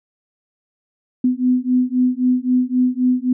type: beating tone pair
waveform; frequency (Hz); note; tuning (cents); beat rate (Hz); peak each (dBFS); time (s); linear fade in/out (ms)
sine; 249.9 / 253.7; B3 / B3; +21 / +47; 3.8; -17; 1.24-3.33; 5
effects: none